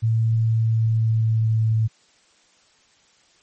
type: tone with pitch glide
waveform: sine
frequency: 112.8 to 110.93 Hz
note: A2 to A2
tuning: +44 to +15 cents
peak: -16 dBFS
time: 0.02-1.88 s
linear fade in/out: 20 ms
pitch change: -29 cents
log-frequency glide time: 0.47-1.71 s
effects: white hiss -58 dBFS RMS until 3.42 s + MP3 32 kbps